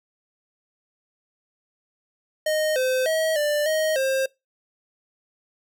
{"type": "tone with pitch steps", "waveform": "square", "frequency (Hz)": [619, 515, 638, 592, 627, 532], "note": ["D#5", "C5", "D#5", "D5", "D#5", "C5"], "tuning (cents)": [-9, -28, 43, 14, 13, 29], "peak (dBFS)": -21, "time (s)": [2.46, 4.26], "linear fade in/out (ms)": 5, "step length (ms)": 300, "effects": ["noise-tail reverb RT60 0.2 s tail -23 dB re dry"]}